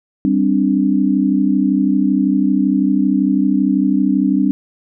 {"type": "chord", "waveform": "sine", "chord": "G suspended fourth", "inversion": "none", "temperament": "just", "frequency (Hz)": [196, 261.3, 294], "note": ["G3", "C4", "D4"], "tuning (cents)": [0, -2, 2], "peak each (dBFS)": -16, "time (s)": [0.25, 4.51], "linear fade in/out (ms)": 0, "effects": []}